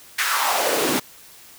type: noise with high-pass filter sweep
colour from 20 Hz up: pink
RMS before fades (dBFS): -21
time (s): 0.18-1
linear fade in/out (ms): 10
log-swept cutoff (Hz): 1800 to 230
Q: 3.1
effects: white hiss -46 dBFS RMS until 1.58 s